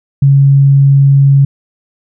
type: tone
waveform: sine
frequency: 138.59 Hz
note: C#3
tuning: in tune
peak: -3 dBFS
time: 0.22-1.45 s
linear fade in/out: 5 ms
effects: none